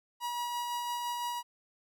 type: tone with tremolo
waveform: 45% pulse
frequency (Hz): 963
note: B5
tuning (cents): -44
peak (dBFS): -32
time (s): 0.2-1.43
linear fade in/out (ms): 50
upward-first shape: sine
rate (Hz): 5.9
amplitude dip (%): 25
effects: none